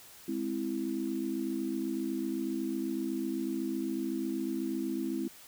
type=chord; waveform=sine; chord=Ab augmented; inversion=none; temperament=equal; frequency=207.7 / 261.6 / 329.6 Hz; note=Ab3 / C4 / E4; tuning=0 / 0 / 0 cents; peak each=-38 / -35 / -34 dBFS; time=0.28-5.28 s; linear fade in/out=5 ms; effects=white hiss -53 dBFS RMS until 5.47 s